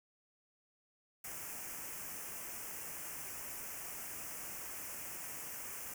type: band-stop noise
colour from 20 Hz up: white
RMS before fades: -45 dBFS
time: 1.24-5.94 s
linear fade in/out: 5 ms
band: 2800 to 5500 Hz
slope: 48 dB/octave
effects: none